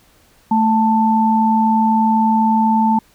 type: tone pair together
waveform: sine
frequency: 221 / 884 Hz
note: A3 / A5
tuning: +8 / +8 cents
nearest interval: 2 octaves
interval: 2400 cents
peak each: -14 dBFS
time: 0.51-2.99 s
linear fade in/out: 5 ms
effects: pink hiss -53 dBFS RMS until 3.14 s